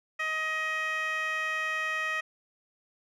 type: tone with band-pass filter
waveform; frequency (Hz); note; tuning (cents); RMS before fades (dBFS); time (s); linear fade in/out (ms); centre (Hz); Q
15% pulse; 630; D#5; +21; -31; 0.19-2.21; 10; 2000; 1.9
effects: none